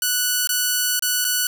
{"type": "tone with dropouts", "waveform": "5% pulse", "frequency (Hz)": 1480, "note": "F#6", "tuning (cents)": 0, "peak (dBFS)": -7, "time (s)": [0.02, 1.47], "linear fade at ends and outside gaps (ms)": 2, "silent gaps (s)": [[0.473, 0.491], [0.994, 1.023], [1.245, 1.249]], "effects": []}